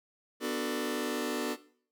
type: chord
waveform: sawtooth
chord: B minor seventh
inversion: none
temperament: just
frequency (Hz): 246.9 / 296.3 / 370.4 / 444.5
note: B3 / D4 / F#4 / A4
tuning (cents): 0 / +15 / +2 / +18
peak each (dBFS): -32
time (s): 0.4-1.57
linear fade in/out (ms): 50
effects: noise-tail reverb RT60 0.5 s tail -17 dB re dry